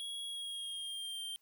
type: tone with pitch glide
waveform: square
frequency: 3322 to 3163 Hz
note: G#7 to G7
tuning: 0 to +15 cents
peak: -40 dBFS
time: 0-1.36 s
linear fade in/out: 0 ms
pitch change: -85 cents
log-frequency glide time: 0.26-1.21 s
effects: white hiss -75 dBFS RMS until 1.41 s + high-pass 60 Hz 12 dB/octave